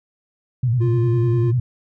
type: tone with vibrato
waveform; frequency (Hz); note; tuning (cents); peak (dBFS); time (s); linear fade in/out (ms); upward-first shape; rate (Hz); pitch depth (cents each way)
sine; 120; B2; -49; -15; 0.63-1.6; 5; square; 10; 96
type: tone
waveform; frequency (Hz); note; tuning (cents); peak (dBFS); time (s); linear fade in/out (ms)
triangle; 349.2; F4; 0; -20; 0.8-1.52; 20
effects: none